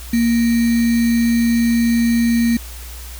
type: tone with sample-and-hold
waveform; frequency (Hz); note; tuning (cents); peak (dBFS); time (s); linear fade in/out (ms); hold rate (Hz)
sine; 233.1; A#3; 0; -12; 0.13-2.57; 5; 2100
effects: added 60 Hz sine -31 dBFS peak until 3.19 s + white hiss -37 dBFS RMS until 3.19 s